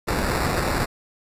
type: noise with sample-and-hold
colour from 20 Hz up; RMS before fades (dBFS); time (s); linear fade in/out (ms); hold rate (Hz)
pink; -23; 0.07-0.86; 20; 3150
effects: resampled to 32000 Hz